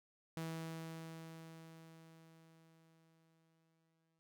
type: tone with exponential decay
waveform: sawtooth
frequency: 162.7 Hz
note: E3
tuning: 22 cents flat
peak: -37 dBFS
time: 0.37-4.19 s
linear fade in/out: 0 ms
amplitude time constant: 830 ms
effects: none